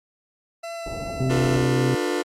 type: tone with vibrato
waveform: 40% pulse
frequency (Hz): 671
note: E5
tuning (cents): +31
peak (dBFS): -30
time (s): 0.63-1.57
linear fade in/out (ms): 10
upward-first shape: triangle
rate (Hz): 2.7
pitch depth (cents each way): 9
type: low-pass noise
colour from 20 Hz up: pink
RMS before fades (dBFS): -34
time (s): 0.86-1.66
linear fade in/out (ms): 5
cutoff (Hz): 820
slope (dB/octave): 48
type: harmonic tone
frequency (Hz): 130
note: C3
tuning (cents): -11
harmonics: 1 / 2 / 3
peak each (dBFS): -21 / -26 / -30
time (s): 1.2-1.95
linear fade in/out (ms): 5
type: chord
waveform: 40% pulse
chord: B half-diminished seventh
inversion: first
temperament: just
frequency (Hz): 296.3 / 355.6 / 444.5 / 493.9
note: D4 / F4 / A4 / B4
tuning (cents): +15 / +31 / +18 / 0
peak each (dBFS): -27 / -25 / -29 / -29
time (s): 1.29-2.23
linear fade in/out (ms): 20
effects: low-pass 10000 Hz 12 dB/octave + Opus 48 kbps